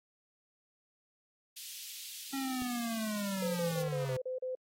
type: high-pass noise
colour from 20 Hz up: pink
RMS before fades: -46 dBFS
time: 1.56-3.83 s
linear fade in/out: 10 ms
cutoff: 2900 Hz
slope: 24 dB/octave
type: linear sweep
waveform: square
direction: down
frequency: 274.3 to 128.6 Hz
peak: -35 dBFS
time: 2.33-4.17 s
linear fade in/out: 5 ms
type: click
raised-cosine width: 3 ms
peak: -34 dBFS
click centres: 2.621 s
type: tone bursts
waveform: sine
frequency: 512 Hz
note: C5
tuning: 38 cents flat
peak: -34 dBFS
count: 7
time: 3.42-4.552 s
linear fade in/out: 5 ms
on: 130 ms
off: 37 ms
effects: AAC 48 kbps